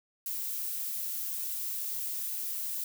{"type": "noise", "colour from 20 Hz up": "violet", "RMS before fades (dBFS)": -35, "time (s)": [0.26, 2.84], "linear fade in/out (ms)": 2, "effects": []}